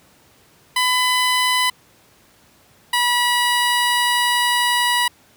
15% pulse tone pair in turn, 1003 / 971.1 Hz, B5 / B5, +26 / -29 cents, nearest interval minor second, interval 55 cents, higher first, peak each -9 dBFS, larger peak neither, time 0.76-1.7 / 2.93-5.08 s, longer second, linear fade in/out 5 ms, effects pink hiss -53 dBFS RMS until 5.36 s + high-pass 80 Hz 12 dB/octave

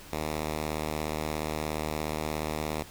5% pulse tone, 77 Hz, D#2, 17 cents flat, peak -19 dBFS, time 0.12-2.83 s, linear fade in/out 10 ms, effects pink hiss -48 dBFS RMS until 2.9 s

